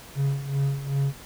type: tone with tremolo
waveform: triangle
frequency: 138.59 Hz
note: C#3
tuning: in tune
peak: -18 dBFS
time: 0.15-1.14 s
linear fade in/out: 50 ms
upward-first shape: sine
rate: 2.6 Hz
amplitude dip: 75%
effects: pink hiss -45 dBFS RMS until 1.25 s